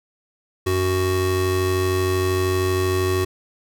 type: tone pair together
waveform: square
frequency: 92.9 / 371.6 Hz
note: F#2 / F#4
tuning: +7 / +7 cents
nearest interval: 2 octaves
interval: 2400 cents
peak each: -23 / -21 dBFS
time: 0.66-3.25 s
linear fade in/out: 10 ms
effects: none